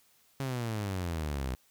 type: exponential sweep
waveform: sawtooth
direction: down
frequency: 138.59 to 61.74 Hz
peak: -28 dBFS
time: 0.4-1.55 s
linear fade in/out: 0 ms
effects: white hiss -66 dBFS RMS until 1.7 s